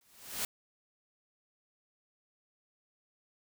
white noise with exponential growth, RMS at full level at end -32 dBFS, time 0.01-0.45 s, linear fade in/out 2 ms, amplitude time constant 95 ms, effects none

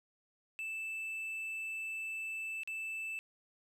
triangle tone with dropouts, 2640 Hz, E7, 2 cents sharp, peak -36 dBFS, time 0.59-3.19 s, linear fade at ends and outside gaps 0 ms, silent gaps 2.634-2.675 s, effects none

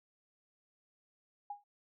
sine tone with exponential decay, 818 Hz, G#5, 26 cents flat, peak -36 dBFS, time 1.5-1.64 s, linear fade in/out 5 ms, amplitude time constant 30 ms, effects none

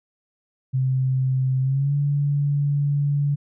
sine tone with pitch glide, 130.81 to 143.48 Hz, C3 to D3, 0 to -40 cents, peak -18 dBFS, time 0.73-3.36 s, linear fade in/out 20 ms, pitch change +160 cents, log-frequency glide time 1.61-1.94 s, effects none

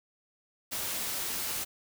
white noise, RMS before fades -34 dBFS, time 0.71-1.65 s, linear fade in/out 20 ms, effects none

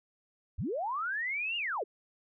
sine linear two-way sweep, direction up then down, 45.92 to 2874 to 329.5 Hz, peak -31 dBFS, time 0.58-1.84 s, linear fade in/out 10 ms, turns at 1.57 s, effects none

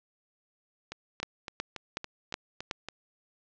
two click trains, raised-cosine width 0.2 ms, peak -20 / -14 dBFS, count 8 / 5, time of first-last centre 0.92-2.886 / 1.23-2.711 s, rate 3.56 / 2.7 Hz, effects low-pass 6000 Hz 12 dB/octave

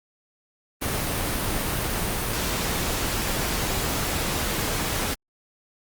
pink noise, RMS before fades -26 dBFS, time 0.81-5.15 s, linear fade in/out 20 ms, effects Opus 32 kbps

